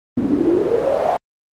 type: noise with band-pass filter sweep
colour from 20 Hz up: pink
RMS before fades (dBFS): -17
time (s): 0.17-1.17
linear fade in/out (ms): 5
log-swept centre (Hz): 240 to 740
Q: 8.4
effects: Opus 24 kbps